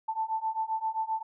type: beating tone pair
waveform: sine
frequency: 880 / 887.6 Hz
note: A5 / A5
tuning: 0 / +15 cents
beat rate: 7.6 Hz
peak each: -32 / -31 dBFS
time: 0.08-1.23 s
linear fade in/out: 10 ms
effects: none